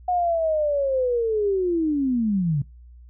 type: linear sweep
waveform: sine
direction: down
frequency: 730 to 134.5 Hz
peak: -19 dBFS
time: 0.08-2.62 s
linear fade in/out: 5 ms
effects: noise-tail reverb RT60 0.2 s tail -21 dB re dry + added 60 Hz sine -43 dBFS peak until 3.09 s